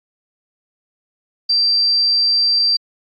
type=tone; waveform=sine; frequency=4699 Hz; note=D8; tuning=in tune; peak=-12 dBFS; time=1.49-2.77 s; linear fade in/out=10 ms; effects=AAC 48 kbps